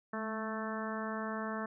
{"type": "harmonic tone with a mistuned harmonic", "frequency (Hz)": 220, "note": "A3", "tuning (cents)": 0, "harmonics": [1, 2, 3, 4, 5, 6, 7, 8], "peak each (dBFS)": [-39, -44, -43, -47, -43, -45, -47, -46], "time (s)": [0.13, 1.66], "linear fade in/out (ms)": 5, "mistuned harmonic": 1, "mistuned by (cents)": -32, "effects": []}